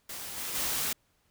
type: noise with level steps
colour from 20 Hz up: white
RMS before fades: -40 / -36 / -31 dBFS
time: 0.09-0.93 s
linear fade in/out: 5 ms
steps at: 0.36 / 0.54 s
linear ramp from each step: 20 ms
effects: pink hiss -71 dBFS RMS until 1.3 s